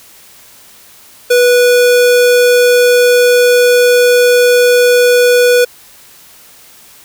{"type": "tone", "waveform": "square", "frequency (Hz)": 490, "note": "B4", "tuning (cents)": -14, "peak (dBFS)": -6, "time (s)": [1.3, 5.65], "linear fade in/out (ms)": 10, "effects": ["white hiss -40 dBFS RMS until 7.04 s"]}